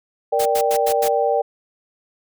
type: chord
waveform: sine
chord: G minor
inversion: first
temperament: equal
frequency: 466.2 / 587.3 / 784 Hz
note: Bb4 / D5 / G5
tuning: 0 / 0 / 0 cents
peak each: -20 dBFS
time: 0.32-1.42 s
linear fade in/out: 10 ms
type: noise bursts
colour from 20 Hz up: white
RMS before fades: -27 dBFS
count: 5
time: 0.39-1.085 s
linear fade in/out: 10 ms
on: 67 ms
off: 90 ms
effects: none